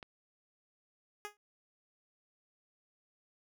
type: click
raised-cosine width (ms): 0.3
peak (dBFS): -30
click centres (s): 0.028
type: tone with exponential decay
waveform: 10% pulse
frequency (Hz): 415.3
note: G#4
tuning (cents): 0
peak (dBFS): -29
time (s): 1.25-1.37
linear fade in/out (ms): 0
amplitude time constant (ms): 24
effects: none